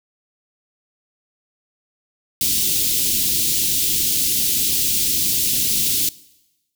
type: band-stop noise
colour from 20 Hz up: white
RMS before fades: -19 dBFS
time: 2.41-6.09 s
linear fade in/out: 2 ms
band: 350 to 3000 Hz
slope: 24 dB/octave
effects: noise-tail reverb RT60 1.0 s tail -21 dB re dry